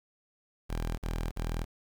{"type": "tone bursts", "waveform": "sawtooth", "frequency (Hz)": 40.82, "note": "E1", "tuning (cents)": -16, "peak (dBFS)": -27, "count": 3, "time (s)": [0.69, 1.65], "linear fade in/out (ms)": 20, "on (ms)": 290, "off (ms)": 45, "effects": ["9-bit"]}